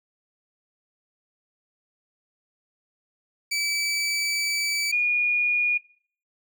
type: tone pair in turn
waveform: 20% pulse / sine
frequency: 2304 / 2441 Hz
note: D7 / D#7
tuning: -34 / -34 cents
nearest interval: minor second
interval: 100 cents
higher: second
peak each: -19 dBFS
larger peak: neither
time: 3.51-4.92 / 4.92-5.78 s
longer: first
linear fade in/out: 10 ms
effects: noise-tail reverb RT60 0.5 s tail -20 dB re dry